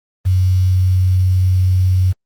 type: tone with quantisation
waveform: sine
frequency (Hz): 92.5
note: F#2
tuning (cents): 0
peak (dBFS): -10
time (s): 0.25-2.13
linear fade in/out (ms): 20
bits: 6
effects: Opus 24 kbps